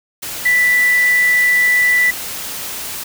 sine tone in noise, 1975.5 Hz, B6, in tune, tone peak -10 dBFS, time 0.45-2.11 s, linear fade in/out 10 ms, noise white, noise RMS -26 dBFS, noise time 0.22-3.04 s, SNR +13 dB, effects none

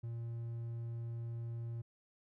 triangle tone, 116.54 Hz, A#2, in tune, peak -37 dBFS, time 0.03-1.82 s, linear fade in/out 10 ms, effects none

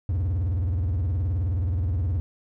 triangle tone with vibrato, 87.31 Hz, F2, in tune, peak -20 dBFS, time 0.09-2.2 s, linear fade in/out 0 ms, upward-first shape sine, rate 19 Hz, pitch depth 290 cents each way, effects none

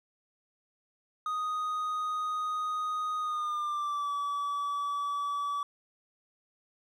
triangle tone with pitch glide, 1244.5 to 1147.8 Hz, D#6 to D6, 0 to -40 cents, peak -28 dBFS, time 1.26-5.63 s, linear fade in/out 2 ms, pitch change -140 cents, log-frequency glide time 3.19-4.12 s, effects none

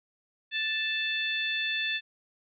harmonic tone with a mistuned harmonic, 880 Hz, A5, in tune, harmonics 2 / 3 / 4 / 5, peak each -32 / -32 / -32 / -44 dBFS, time 0.51-2.01 s, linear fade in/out 50 ms, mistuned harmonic 5, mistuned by -23 cents, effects none

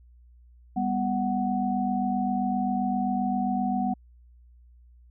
sine tone cluster, 198.9 / 246.5 / 744 Hz, G3 / B3 / F#5, +25 / -3 / +9 cents, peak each -28 dBFS, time 0.76-3.94 s, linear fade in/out 10 ms, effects added 60 Hz sine -51 dBFS peak until 5.1 s

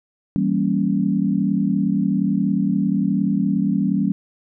sine chord, E diminished seventh, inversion none, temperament equal, 164.81 / 196 / 233.1 / 277.2 Hz, E3 / G3 / Bb3 / Db4, 0 / 0 / 0 / 0 cents, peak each -25 / -19 / -24 / -23 dBFS, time 0.36-4.12 s, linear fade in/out 0 ms, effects none

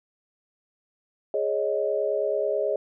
sine chord, Ab suspended fourth, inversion none, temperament just, 415.3 / 553.7 / 623 Hz, Ab4 / Db5 / Eb5, 0 / -2 / +2 cents, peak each -27 dBFS, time 1.34-2.76 s, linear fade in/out 2 ms, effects none

